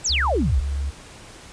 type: exponential sweep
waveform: sine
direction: down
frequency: 8170 to 38.89 Hz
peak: -19 dBFS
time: 0.04-0.62 s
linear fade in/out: 20 ms
type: tone with pitch glide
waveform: sine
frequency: 69.3 to 69.74 Hz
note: C#2 to C#2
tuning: 0 to +11 cents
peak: -22 dBFS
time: 0.09-0.91 s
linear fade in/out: 20 ms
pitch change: +11 cents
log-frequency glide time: 0.26-0.6 s
effects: pink hiss -43 dBFS RMS until 1.52 s + resampled to 22050 Hz